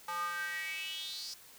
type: tone with high-pass filter sweep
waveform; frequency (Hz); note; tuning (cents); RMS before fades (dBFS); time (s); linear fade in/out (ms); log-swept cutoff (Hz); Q
square; 173.6; F3; -10; -39; 0.08-1.34; 5; 1000 to 5200; 6.7
effects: white hiss -56 dBFS RMS until 1.58 s